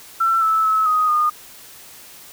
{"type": "tone with pitch steps", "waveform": "sine", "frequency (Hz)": [1343, 1310, 1295, 1251, 1223], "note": ["E6", "E6", "E6", "D#6", "D#6"], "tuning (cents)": [32, -11, -31, 9, -30], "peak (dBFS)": -14, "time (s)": [0.2, 1.3], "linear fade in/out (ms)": 10, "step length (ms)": 220, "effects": ["white hiss -42 dBFS RMS until 2.32 s"]}